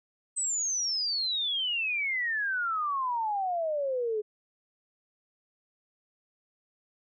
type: exponential sweep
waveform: sine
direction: down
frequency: 8200 to 415.3 Hz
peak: -27 dBFS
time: 0.36-4.22 s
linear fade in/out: 20 ms
effects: none